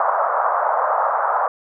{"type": "band-pass noise", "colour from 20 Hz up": "white", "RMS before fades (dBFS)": -19, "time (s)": [0, 1.48], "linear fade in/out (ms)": 2, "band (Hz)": [560, 1300], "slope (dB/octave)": 48, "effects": []}